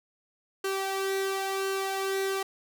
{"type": "tone with flanger", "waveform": "sawtooth", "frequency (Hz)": 387.5, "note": "G4", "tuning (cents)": -20, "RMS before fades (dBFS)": -30, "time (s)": [0.64, 2.43], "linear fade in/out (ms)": 5, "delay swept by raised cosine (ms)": [0.68, 2.08], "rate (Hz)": 0.96, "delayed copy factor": 0.5, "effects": []}